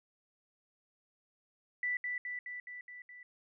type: tone with echo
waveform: sine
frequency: 1975.5 Hz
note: B6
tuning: in tune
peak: -31 dBFS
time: 1.83-1.97 s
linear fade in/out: 2 ms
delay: 210 ms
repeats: 6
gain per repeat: -3 dB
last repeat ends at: 3.23 s
effects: none